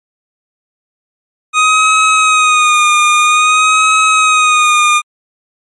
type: tone with vibrato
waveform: 25% pulse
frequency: 1244.5 Hz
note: D#6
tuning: in tune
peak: -3 dBFS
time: 1.53-5.02 s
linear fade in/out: 50 ms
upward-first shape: sine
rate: 0.51 Hz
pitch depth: 45 cents each way
effects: MP3 48 kbps